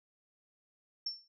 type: tone with exponential decay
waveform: sine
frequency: 5420 Hz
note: E8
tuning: 47 cents sharp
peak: -31 dBFS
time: 1.06-1.28 s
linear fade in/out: 5 ms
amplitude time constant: 47 ms
effects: none